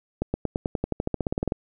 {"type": "accelerating click train", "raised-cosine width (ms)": 2, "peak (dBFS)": -11, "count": 18, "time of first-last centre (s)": [0.22, 1.521], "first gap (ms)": 120, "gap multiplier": 0.94, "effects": []}